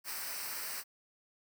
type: noise with comb filter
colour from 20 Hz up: white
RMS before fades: -40 dBFS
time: 0.04-0.84 s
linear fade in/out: 50 ms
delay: 0.29 ms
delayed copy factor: -0.7
effects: none